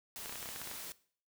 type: noise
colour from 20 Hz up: white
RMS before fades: -45 dBFS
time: 0.16-0.92 s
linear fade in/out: 0 ms
type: clicks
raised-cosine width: 0.3 ms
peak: -28 dBFS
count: 11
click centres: 0.259 / 0.295 / 0.325 / 0.357 / 0.428 / 0.458 / 0.489 / 0.561 / 0.616 / 0.674 / 0.714 s
effects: noise-tail reverb RT60 0.5 s tail -19 dB re dry